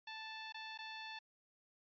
10% pulse tone with dropouts, 880 Hz, A5, in tune, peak -37 dBFS, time 0.07-1.19 s, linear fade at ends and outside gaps 5 ms, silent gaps 0.524-0.543 / 0.777-0.787 s, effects resampled to 11025 Hz

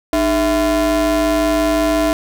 square ring-modulated tone, 178.3 Hz, F3, 36 cents sharp, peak -11 dBFS, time 0.13-2.13 s, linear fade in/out 0 ms, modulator 482 Hz, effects none

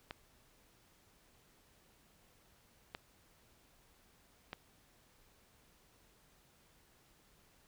clicks, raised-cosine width 0.3 ms, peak -26 dBFS, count 3, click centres 0.109 / 2.949 / 4.531 s, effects pink hiss -68 dBFS RMS until 7.67 s

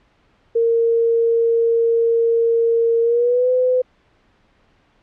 sine tone with pitch glide, 461.4 to 506.1 Hz, A#4 to B4, -18 to +42 cents, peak -13 dBFS, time 0.55-3.82 s, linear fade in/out 10 ms, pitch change +160 cents, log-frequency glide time 3.02-3.5 s, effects pink hiss -58 dBFS RMS until 5.02 s + low-pass 3000 Hz 12 dB/octave

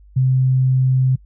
sine tone, 130 Hz, C3, 11 cents flat, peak -12 dBFS, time 0.16-1.16 s, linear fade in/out 10 ms, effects noise-tail reverb RT60 0.1 s tail -26 dB re dry + added 50 Hz sine -43 dBFS peak until 1.25 s

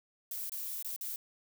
violet noise with dropouts, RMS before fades -39 dBFS, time 0.31-1.16 s, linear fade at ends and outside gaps 2 ms, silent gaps 0.496-0.519 / 0.826-0.846 / 0.963-1.01 s, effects none

